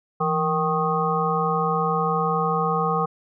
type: harmonic tone with a mistuned harmonic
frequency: 155.56 Hz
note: D#3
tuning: in tune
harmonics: 1 / 3 / 5 / 7 / 8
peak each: -26 / -26 / -26 / -26 / -26 dBFS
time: 0.2-3.06 s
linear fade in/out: 10 ms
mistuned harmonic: 1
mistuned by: +130 cents
effects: none